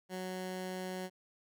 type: tone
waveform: 15% pulse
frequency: 185 Hz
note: F#3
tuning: in tune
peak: -32 dBFS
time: 0.09-1.1 s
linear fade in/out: 50 ms
effects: none